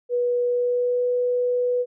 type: tone with pitch glide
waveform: sine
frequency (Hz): 487.3 to 492.7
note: B4 to B4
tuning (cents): -23 to -4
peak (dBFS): -19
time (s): 0.09-1.86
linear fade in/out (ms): 50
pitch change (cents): +19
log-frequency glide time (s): 0.43-1.05
effects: none